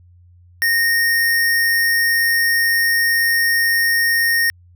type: tone with sample-and-hold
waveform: sine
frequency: 1851 Hz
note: A#6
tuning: 13 cents flat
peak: -13 dBFS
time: 0.62-4.5 s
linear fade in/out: 0 ms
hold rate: 7350 Hz
effects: added 88 Hz sine -45 dBFS peak until 4.75 s